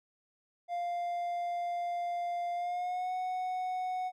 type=tone with pitch glide; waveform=triangle; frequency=698.5 to 737.9 Hz; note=F5 to F#5; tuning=0 to -5 cents; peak=-30 dBFS; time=0.68-4.12 s; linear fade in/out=50 ms; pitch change=+95 cents; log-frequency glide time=2.54-3.13 s; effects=none